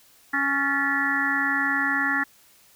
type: harmonic tone with a mistuned harmonic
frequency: 277.2 Hz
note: C#4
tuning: in tune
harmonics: 1 / 3 / 4 / 5 / 6 / 7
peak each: -30 / -33 / -33 / -28 / -24 / -28 dBFS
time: 0.33-2.24 s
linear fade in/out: 10 ms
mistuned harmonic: 6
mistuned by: +79 cents
effects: white hiss -56 dBFS RMS until 2.75 s